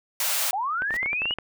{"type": "high-pass noise", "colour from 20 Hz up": "white", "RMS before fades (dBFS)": -25, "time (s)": [0.2, 0.51], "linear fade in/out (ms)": 2, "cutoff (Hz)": 530, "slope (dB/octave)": 96}
{"type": "linear sweep", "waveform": "sine", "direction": "up", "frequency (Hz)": [718, 2960], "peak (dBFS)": -24, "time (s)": [0.53, 1.34], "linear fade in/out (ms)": 2}
{"type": "clicks", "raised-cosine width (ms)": 0.5, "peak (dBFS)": -18, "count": 10, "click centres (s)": [0.821, 0.907, 0.941, 1.03, 1.06, 1.131, 1.219, 1.256, 1.309, 1.386]}
{"type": "noise with exponential growth", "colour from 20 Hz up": "pink", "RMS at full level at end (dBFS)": -34, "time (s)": [0.87, 0.97], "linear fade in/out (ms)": 5, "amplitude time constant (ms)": 21}
{"effects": []}